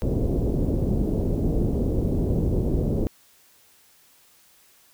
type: low-pass noise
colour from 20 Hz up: pink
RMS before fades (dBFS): -23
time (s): 0.02-3.07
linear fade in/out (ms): 0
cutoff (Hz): 470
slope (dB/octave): 24
effects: white hiss -57 dBFS RMS until 4.93 s